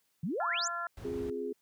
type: exponential sweep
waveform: sine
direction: up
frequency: 144.1 to 7640 Hz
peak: -31 dBFS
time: 0.23-0.68 s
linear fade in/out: 5 ms
type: harmonic tone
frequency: 343.7 Hz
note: F4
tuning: 28 cents flat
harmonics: 2 / 3 / 4 / 5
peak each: -42 / -43 / -35 / -43 dBFS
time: 0.4-0.87 s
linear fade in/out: 2 ms
type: noise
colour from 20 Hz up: brown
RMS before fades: -42 dBFS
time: 0.97-1.3 s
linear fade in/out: 2 ms
type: chord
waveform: sine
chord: F minor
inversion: second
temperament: equal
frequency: 261.6 / 349.2 / 415.3 Hz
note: C4 / F4 / Ab4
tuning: 0 / 0 / 0 cents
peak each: -40 / -41 / -35 dBFS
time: 1.04-1.53 s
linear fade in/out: 10 ms
effects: white hiss -75 dBFS RMS until 1.61 s + high-pass 60 Hz 12 dB/octave